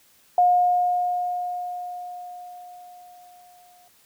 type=tone with exponential decay; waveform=sine; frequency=716 Hz; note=F5; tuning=43 cents sharp; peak=-13 dBFS; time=0.38-3.88 s; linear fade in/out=2 ms; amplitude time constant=760 ms; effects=white hiss -58 dBFS RMS until 4.05 s